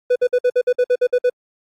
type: tone bursts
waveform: triangle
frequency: 495.7 Hz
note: B4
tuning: 6 cents sharp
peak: -10 dBFS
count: 11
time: 0.1-1.299 s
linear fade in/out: 10 ms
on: 59 ms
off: 55 ms
effects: AAC 48 kbps